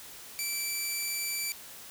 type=tone; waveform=10% pulse; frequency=2328 Hz; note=D7; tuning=16 cents flat; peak=-22 dBFS; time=0.39-1.52 s; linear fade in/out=0 ms; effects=white hiss -47 dBFS RMS until 1.9 s